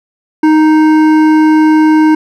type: tone with hard clipping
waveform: triangle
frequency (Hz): 311.1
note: D#4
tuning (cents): 0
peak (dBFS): -6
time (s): 0.43-2.15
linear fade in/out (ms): 5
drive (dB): 15
effects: none